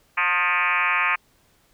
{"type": "tone with frequency modulation", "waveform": "sine", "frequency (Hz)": 1760, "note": "A6", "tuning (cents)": 0, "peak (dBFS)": -18, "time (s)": [0.17, 1.16], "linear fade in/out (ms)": 10, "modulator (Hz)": 173, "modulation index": 4.6, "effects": ["pink hiss -61 dBFS RMS until 1.73 s"]}